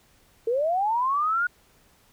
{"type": "linear sweep", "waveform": "sine", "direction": "up", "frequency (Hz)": [440, 1460], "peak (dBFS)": -21, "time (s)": [0.47, 1.47], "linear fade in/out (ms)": 5, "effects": ["pink hiss -60 dBFS RMS until 2.12 s"]}